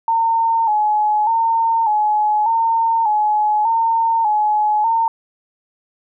sine tone with vibrato, 878 Hz, A5, 4 cents flat, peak -13 dBFS, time 0.08-5.08 s, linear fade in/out 2 ms, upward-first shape square, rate 0.84 Hz, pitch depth 63 cents each way, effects none

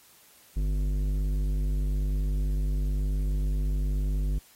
sine tone with tanh clipping, 49.49 Hz, G1, 17 cents sharp, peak -26 dBFS, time 0.56-4.39 s, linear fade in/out 10 ms, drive 12 dB, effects white hiss -57 dBFS RMS until 4.55 s + AAC 48 kbps

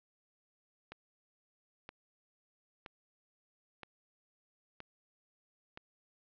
click train, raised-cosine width 0.3 ms, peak -29 dBFS, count 6, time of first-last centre 0.92-5.774 s, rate 1.03 Hz, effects low-pass 4000 Hz 12 dB/octave

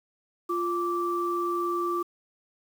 sine tone pair together, 348.6 / 1167.5 Hz, F4 / D6, -3 / -11 cents, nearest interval octave + major sixth, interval 2092 cents, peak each -28 dBFS, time 0.49-2.03 s, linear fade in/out 10 ms, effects 8-bit

